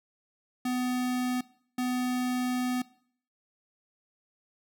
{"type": "tone bursts at uneven times", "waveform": "square", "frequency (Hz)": 250.4, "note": "B3", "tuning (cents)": 24, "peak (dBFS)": -28, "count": 2, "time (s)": [[0.65, 1.41], [1.78, 2.82]], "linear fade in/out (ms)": 5, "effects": ["noise-tail reverb RT60 0.6 s tail -21 dB re dry"]}